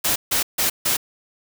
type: noise bursts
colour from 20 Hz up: white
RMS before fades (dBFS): -20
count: 4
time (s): 0.04-0.97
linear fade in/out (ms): 10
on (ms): 120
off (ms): 150
effects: none